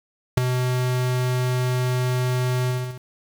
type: tone with ADSR envelope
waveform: square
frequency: 126.1 Hz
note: B2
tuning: 36 cents sharp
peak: -11 dBFS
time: 0.37-3.01 s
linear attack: 8 ms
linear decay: 7 ms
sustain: -9 dB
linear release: 360 ms
effects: 7-bit